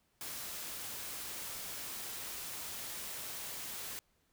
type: noise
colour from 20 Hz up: white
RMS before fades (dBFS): -43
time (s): 0.21-3.99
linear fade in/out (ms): 0
effects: pink hiss -75 dBFS RMS until 4.32 s